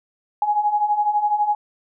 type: beating tone pair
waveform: sine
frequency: 826 / 838 Hz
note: G#5 / G#5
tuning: -10 / +15 cents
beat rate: 12 Hz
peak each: -23 / -18 dBFS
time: 0.42-1.55 s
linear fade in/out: 2 ms
effects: none